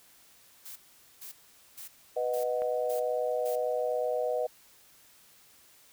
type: noise bursts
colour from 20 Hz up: blue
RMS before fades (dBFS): -44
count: 6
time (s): 0.65-3.56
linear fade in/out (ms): 10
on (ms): 110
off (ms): 450
type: chord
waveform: sine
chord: B major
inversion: none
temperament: equal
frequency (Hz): 493.9 / 622.3 / 740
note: B4 / D#5 / F#5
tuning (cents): 0 / 0 / 0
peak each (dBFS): -30 / -31 / -36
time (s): 2.16-4.47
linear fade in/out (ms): 10
type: click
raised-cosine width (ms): 0.5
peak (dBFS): -30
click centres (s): 2.62
effects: white hiss -59 dBFS RMS until 5.92 s